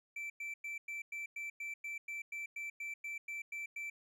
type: tone bursts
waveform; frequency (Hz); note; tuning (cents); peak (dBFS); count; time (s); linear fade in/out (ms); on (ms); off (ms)
triangle; 2332; D7; -13; -38; 16; 0.16-3.9; 5; 140; 100
effects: none